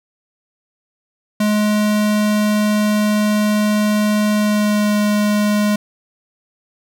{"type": "tone with pitch glide", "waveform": "square", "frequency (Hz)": [210.5, 208.6], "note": ["G#3", "G#3"], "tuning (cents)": [24, 8], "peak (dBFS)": -14, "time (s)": [1.4, 5.76], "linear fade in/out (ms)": 5, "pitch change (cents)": -16, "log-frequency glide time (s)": [4.33, 4.97], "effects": []}